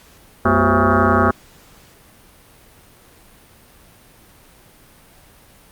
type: tone with frequency modulation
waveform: sine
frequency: 513 Hz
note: C5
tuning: 34 cents flat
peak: -11 dBFS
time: 0.45-1.31 s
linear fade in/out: 5 ms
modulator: 151 Hz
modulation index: 6.1
effects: pink hiss -48 dBFS RMS until 5.71 s + Opus 48 kbps